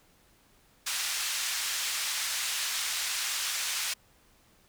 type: band-pass noise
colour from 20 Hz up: white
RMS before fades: -32 dBFS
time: 0.86-3.94 s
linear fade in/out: 10 ms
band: 1400 to 7400 Hz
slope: 12 dB/octave
effects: pink hiss -63 dBFS RMS until 4.68 s